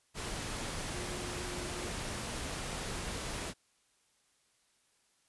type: tone in noise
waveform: sine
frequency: 356.9 Hz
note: F4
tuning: 38 cents sharp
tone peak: -44 dBFS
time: 0.92-1.94 s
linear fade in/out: 50 ms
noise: pink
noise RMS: -39 dBFS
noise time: 0.14-3.54 s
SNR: -8 dB
effects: white hiss -72 dBFS RMS until 5.28 s + resampled to 24000 Hz